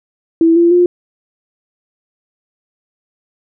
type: tone with pitch steps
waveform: sine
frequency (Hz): 329.6 / 341.4 / 353.7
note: E4 / F4 / F4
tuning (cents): 0 / -39 / +22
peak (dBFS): -6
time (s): 0.41-0.86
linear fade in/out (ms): 2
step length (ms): 150
effects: none